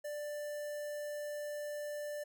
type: tone with notch filter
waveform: square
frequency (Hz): 590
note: D5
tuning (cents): +8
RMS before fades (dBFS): -41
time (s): 0.04-2.24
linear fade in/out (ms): 10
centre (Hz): 3500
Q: 0.86
effects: none